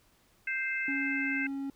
harmonic tone, 523.3 Hz, C5, in tune, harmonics 3 / 4 / 5, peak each -34 / -33 / -37 dBFS, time 0.47-1.47 s, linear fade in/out 5 ms
triangle tone with pitch glide, 277.2 to 274.8 Hz, C#4 to C#4, 0 to -15 cents, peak -31 dBFS, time 0.88-1.7 s, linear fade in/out 2 ms, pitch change -15 cents, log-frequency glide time 1.03-1.41 s
effects pink hiss -66 dBFS RMS until 1.75 s

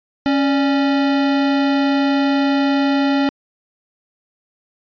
square tone pair together, 276.2 / 587.3 Hz, C#4 / D5, -6 / 0 cents, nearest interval octave + minor second, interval 1306 cents, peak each -15 / -25 dBFS, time 0.26-3.29 s, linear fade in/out 0 ms, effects resampled to 11025 Hz

